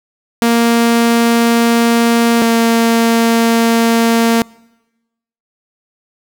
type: tone pair in turn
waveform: sawtooth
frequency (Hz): 233.1 / 230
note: A#3 / A#3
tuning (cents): 0 / -23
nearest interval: unison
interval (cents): 23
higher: first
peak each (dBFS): -5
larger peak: neither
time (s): 0.42-2.42 / 2.42-4.42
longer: neither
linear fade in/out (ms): 0
effects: noise-tail reverb RT60 1.0 s tail -25 dB re dry